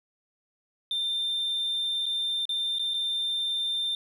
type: tone with dropouts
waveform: sine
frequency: 3589 Hz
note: A7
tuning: 34 cents sharp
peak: -24 dBFS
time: 0.91-3.95 s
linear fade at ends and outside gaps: 2 ms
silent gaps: 2.058-2.063 / 2.454-2.492 / 2.786-2.794 / 2.937-2.941 s
effects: tanh soft clip ceiling -24 dBFS + 10-bit